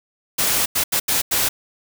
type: noise bursts at uneven times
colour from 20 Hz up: white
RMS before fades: -19 dBFS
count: 5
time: 0.38-0.66 / 0.75-0.84 / 0.92-1 / 1.08-1.22 / 1.31-1.49 s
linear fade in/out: 10 ms
effects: none